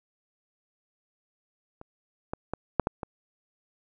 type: clicks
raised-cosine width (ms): 1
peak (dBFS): -29 / -17 / -16 / -6 / -11 / -19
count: 6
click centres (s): 1.814 / 2.335 / 2.536 / 2.797 / 2.871 / 3.032
effects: none